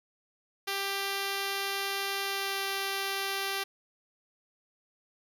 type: tone with pitch glide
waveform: 5% pulse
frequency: 394.3 to 391.8 Hz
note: G4 to G4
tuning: +10 to -1 cents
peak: -19 dBFS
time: 0.67-3.64 s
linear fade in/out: 10 ms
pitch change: -11 cents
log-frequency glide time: 2.26-2.61 s
effects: none